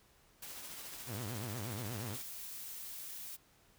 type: noise with tremolo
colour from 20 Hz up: white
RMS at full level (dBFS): -46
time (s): 0.42-2.22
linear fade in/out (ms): 5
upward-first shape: triangle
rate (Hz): 14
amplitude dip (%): 35
type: tone with vibrato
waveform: sawtooth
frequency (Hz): 111.5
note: A2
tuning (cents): +23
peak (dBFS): -36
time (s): 1.06-2.18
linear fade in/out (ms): 50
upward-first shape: triangle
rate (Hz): 8.4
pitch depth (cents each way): 280
type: noise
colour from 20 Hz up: blue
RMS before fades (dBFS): -46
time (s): 2.13-3.37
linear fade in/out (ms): 20
effects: pink hiss -67 dBFS RMS until 3.78 s